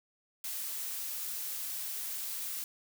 blue noise, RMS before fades -38 dBFS, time 0.44-2.64 s, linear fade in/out 2 ms, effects none

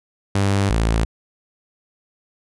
sawtooth tone pair in turn, 99.1 / 55.62 Hz, G2 / A1, +19 / +19 cents, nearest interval minor seventh, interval 1000 cents, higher first, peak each -12 dBFS, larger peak neither, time 0.35-0.7 / 0.7-1.05 s, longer neither, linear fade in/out 5 ms, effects resampled to 24000 Hz

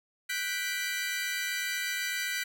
sawtooth chord, G major seventh, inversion third, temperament equal, 1480 / 1568 / 1975.5 / 2349 Hz, F#6 / G6 / B6 / D7, 0 / 0 / 0 / 0 cents, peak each -34 / -35 / -30 / -35 dBFS, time 0.29-2.44 s, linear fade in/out 10 ms, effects none

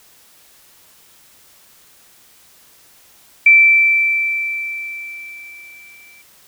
sine tone with exponential decay, 2334 Hz, D7, 11 cents flat, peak -4 dBFS, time 3.46-6.22 s, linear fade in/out 5 ms, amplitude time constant 600 ms, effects white hiss -49 dBFS RMS until 6.47 s

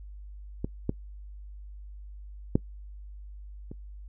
clicks, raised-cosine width 3 ms, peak -17 / -13 / -8 / -26 dBFS, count 4, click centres 0.645 / 0.894 / 2.555 / 3.715 s, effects noise-tail reverb RT60 0.1 s tail -23 dB re dry + added 50 Hz sine -41 dBFS peak until 4.08 s

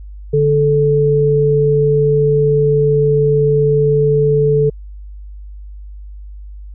sine tone pair together, 145.7 / 436.6 Hz, D3 / A4, -13 / -13 cents, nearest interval octave + perfect fifth, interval 1900 cents, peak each -14 / -11 dBFS, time 0.33-4.7 s, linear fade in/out 10 ms, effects added 50 Hz sine -29 dBFS peak until 6.74 s

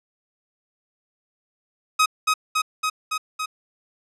sawtooth tone with echo, 1263 Hz, D#6, 26 cents sharp, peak -11 dBFS, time 1.99-2.06 s, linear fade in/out 10 ms, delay 280 ms, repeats 5, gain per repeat -2 dB, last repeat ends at 3.46 s, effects low-pass 10000 Hz 12 dB/octave

